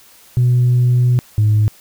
sine tone pair in turn, 123.47 / 106.44 Hz, B2 / G#2, 0 / +43 cents, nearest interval minor third, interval 257 cents, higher first, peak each -8 dBFS, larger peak neither, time 0.37-1.19 / 1.38-1.68 s, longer first, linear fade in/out 0 ms, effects tanh soft clip ceiling -7 dBFS + white hiss -46 dBFS RMS until 1.8 s

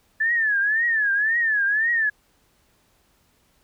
sine tone with vibrato, 1738 Hz, A6, 22 cents flat, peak -18 dBFS, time 0.2-2.1 s, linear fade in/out 10 ms, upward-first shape triangle, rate 1.9 Hz, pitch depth 170 cents each way, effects pink hiss -63 dBFS RMS until 3.63 s

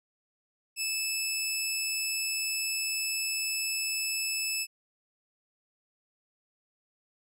15% pulse tone, 2618 Hz, E7, 13 cents flat, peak -22 dBFS, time 0.76-4.67 s, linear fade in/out 50 ms, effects none

